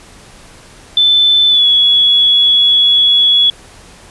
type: tone with pitch glide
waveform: sine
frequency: 3521 to 3374 Hz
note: A7 to G#7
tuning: 0 to +27 cents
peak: -6 dBFS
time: 0.97-3.5 s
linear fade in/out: 2 ms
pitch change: -73 cents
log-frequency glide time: 1.49-1.66 s
effects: pink hiss -39 dBFS RMS until 4.1 s + resampled to 24000 Hz